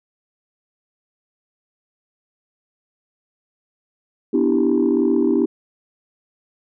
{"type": "chord", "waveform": "sine", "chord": "E minor seventh", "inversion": "second", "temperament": "equal", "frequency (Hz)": [246.9, 293.7, 329.6, 392], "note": ["B3", "D4", "E4", "G4"], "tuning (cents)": [0, 0, 0, 0], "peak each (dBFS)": -19, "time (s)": [4.33, 5.46], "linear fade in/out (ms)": 10, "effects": ["tanh soft clip ceiling -8 dBFS"]}